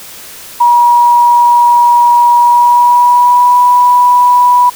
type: tone with pitch glide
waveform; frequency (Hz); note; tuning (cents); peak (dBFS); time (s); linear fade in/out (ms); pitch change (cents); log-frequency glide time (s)
sine; 959 to 982; A#5 to B5; +49 to -10; -3; 0.6-4.7; 10; +41; 2.39-3.57
effects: white hiss -30 dBFS RMS until 4.75 s